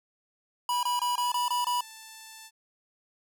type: tone bursts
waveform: square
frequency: 978 Hz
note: B5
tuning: 17 cents flat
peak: -26 dBFS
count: 7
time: 0.69-1.808 s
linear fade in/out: 2 ms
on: 140 ms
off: 23 ms
type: tone with pitch glide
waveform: 5% pulse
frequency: 810 to 883.3 Hz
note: G#5 to A5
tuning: -43 to +6 cents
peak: -33 dBFS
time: 0.69-2.51 s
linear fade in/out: 50 ms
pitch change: +149 cents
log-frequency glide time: 1.17-1.37 s
effects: none